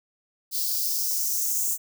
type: noise with high-pass filter sweep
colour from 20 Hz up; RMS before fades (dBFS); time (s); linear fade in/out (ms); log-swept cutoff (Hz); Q
violet; -26; 0.51-1.78; 50; 4400 to 7100; 3.7
effects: none